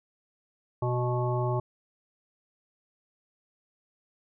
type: harmonic tone with a mistuned harmonic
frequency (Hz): 123.47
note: B2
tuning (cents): 0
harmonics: 1 / 3 / 5 / 7 / 9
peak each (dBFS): -27 / -32 / -34 / -35 / -37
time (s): 0.82-1.6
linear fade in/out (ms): 5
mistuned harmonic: 9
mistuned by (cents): -24
effects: none